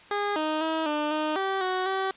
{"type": "tone with pitch steps", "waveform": "15% pulse", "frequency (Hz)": [409.2, 310.2, 319.9, 299.5, 307.3, 386.3, 370.7, 383.4], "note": ["G#4", "D#4", "D#4", "D4", "D#4", "G4", "F#4", "G4"], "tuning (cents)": [-26, -5, 48, 34, -21, -25, 3, -38], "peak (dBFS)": -19, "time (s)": [0.11, 2.11], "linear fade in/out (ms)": 2, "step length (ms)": 250, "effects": ["white hiss -51 dBFS RMS until 2.16 s", "resampled to 8000 Hz"]}